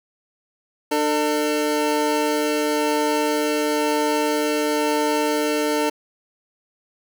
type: tone pair together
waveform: 25% pulse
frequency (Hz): 300 / 449.5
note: D4 / A4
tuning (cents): +37 / +37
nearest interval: perfect fifth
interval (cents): 700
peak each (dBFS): -18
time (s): 0.91-5.9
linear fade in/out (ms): 10
effects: none